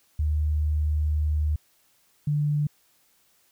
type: tone pair in turn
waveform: sine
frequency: 75.9 / 147.73 Hz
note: D#2 / D3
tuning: -42 / +11 cents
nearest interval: octave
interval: 1153 cents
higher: second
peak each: -21 dBFS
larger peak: neither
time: 0.19-1.56 / 2.27-2.67 s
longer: first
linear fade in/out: 5 ms
effects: white hiss -64 dBFS RMS until 3.51 s